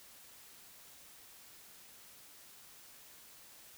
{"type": "silence", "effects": ["white hiss -57 dBFS RMS until 3.77 s"]}